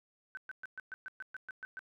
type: tone bursts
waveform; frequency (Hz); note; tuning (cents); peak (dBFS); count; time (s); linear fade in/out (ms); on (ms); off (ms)
sine; 1527; G6; -46; -40; 11; 0.35-1.792; 0; 22; 120
effects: none